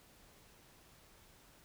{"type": "silence", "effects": ["pink hiss -63 dBFS RMS until 1.64 s"]}